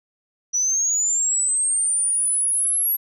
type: linear sweep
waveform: sine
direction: up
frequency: 5850 to 11530 Hz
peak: -17 dBFS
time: 0.53-2.97 s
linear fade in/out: 20 ms
effects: tanh soft clip ceiling -13 dBFS